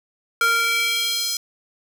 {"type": "tone with high-pass filter sweep", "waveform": "square", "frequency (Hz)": 462.5, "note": "A#4", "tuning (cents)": -14, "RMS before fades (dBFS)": -21, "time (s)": [0.41, 1.37], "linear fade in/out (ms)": 2, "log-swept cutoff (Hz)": [1300, 5100], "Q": 2.2, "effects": []}